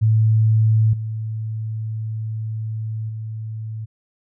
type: tone with level steps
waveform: sine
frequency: 110 Hz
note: A2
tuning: in tune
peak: -12 / -23 / -26 dBFS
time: 0.01-3.86 s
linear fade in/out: 20 ms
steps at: 0.93 / 3.09 s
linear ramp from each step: 5 ms
effects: none